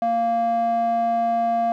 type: tone with band-pass filter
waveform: square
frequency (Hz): 231.7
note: A#3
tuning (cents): -10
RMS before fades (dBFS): -21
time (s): 0.02-1.72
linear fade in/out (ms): 0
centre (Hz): 640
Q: 6.1
effects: none